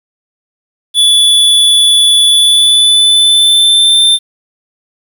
square tone with pitch glide, 3445 to 3571 Hz, A7 to A7, -37 to +25 cents, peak -5 dBFS, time 0.94-4.19 s, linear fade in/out 50 ms, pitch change +62 cents, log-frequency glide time 2.27-4.05 s, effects 7-bit

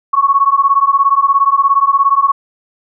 sine beating tone pair, 1100 / 1117 Hz, C#6 / C#6, -14 / +13 cents, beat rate 17 Hz, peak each -11 dBFS, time 0.13-2.32 s, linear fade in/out 10 ms, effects none

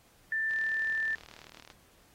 sine tone, 1775 Hz, A6, 15 cents sharp, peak -28 dBFS, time 0.32-1.15 s, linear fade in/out 2 ms
click train, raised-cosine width 0.2 ms, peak -31 dBFS, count 47, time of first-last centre 0.51-1.702 s, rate 38.6 Hz
effects pink hiss -63 dBFS RMS until 2.14 s + AAC 48 kbps

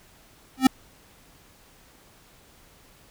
square tone with exponential growth, 261.8 Hz, C4, 1 cent sharp, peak -10 dBFS, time 0.57-0.67 s, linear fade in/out 5 ms, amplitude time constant 20 ms, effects pink hiss -55 dBFS RMS until 3.1 s

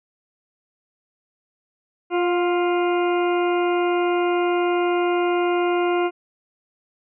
harmonic tone with a mistuned harmonic, 350.4 Hz, F4, 6 cents sharp, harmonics 1 / 2 / 3 / 4 / 6 / 7 / 8, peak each -19 / -25 / -29 / -31 / -35 / -36 / -37 dBFS, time 2.1-6.11 s, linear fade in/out 50 ms, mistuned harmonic 2, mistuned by +24 cents, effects none

